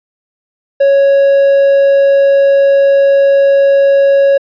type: tone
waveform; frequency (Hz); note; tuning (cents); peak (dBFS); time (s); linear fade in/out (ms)
triangle; 554; C#5; -1; -3; 0.8-4.38; 10
effects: resampled to 11025 Hz